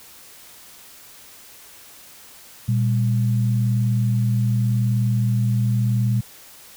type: tone pair together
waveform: sine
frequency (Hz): 119.13 / 200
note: A#2 / G3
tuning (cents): +38 / +35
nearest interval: major sixth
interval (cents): 897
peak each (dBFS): -17 / -25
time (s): 2.68-6.21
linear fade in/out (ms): 10
effects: white hiss -45 dBFS RMS until 6.76 s